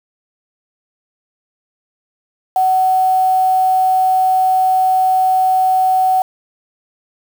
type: tone with quantisation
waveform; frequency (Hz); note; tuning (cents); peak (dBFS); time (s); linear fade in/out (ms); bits
sine; 750; F#5; +23; -10; 2.56-6.22; 2; 5
effects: none